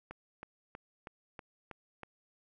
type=click train; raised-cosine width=0.5 ms; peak=-29 dBFS; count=7; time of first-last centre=0.11-2.033 s; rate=3.12 Hz; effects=none